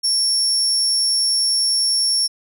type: tone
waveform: 35% pulse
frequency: 5470 Hz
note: F8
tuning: 37 cents flat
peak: -13 dBFS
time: 0.03-2.28 s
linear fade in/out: 20 ms
effects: none